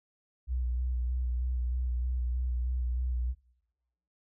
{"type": "tone with vibrato", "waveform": "sine", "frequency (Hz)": 61.74, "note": "B1", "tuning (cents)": 0, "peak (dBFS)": -28, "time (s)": [0.47, 3.35], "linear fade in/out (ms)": 50, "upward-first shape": "square", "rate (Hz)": 3.2, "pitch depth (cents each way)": 24, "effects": ["noise-tail reverb RT60 0.9 s tail -20 dB re dry"]}